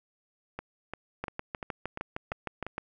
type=two click trains; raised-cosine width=0.5 ms; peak=-18 / -21 dBFS; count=11 / 7; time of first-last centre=1.24-2.781 / 0.59-2.666 s; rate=6.49 / 2.89 Hz; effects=none